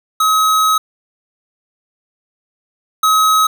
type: tone pair in turn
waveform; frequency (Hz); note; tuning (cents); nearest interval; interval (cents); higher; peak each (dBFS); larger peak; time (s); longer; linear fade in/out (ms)
square; 1275 / 1275; D#6 / D#6; +42 / +42; unison; 0; neither; -11 / -10; second; 0.2-0.78 / 3.03-3.47; first; 5
effects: none